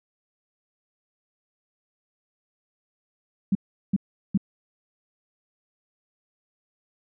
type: tone bursts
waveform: sine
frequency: 196 Hz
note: G3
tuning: in tune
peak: -17 dBFS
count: 3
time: 3.52-4.376 s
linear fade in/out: 5 ms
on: 32 ms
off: 380 ms
effects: none